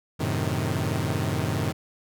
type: chord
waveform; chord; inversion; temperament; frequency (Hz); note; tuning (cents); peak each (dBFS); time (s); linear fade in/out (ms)
sawtooth; F# diminished seventh; none; equal; 92.5 / 110 / 130.81 / 155.56; F#2 / A2 / C3 / Eb3; 0 / 0 / 0 / 0; -26; 0.19-1.73; 20
effects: none